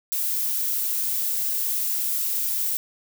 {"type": "noise", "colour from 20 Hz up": "violet", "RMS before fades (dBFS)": -25, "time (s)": [0.12, 2.77], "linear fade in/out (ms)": 0, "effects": []}